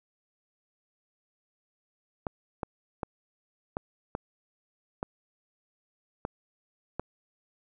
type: clicks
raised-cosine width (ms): 1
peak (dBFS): -17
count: 8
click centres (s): 2.268 / 2.632 / 3.032 / 3.769 / 4.151 / 5.029 / 6.251 / 6.996
effects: none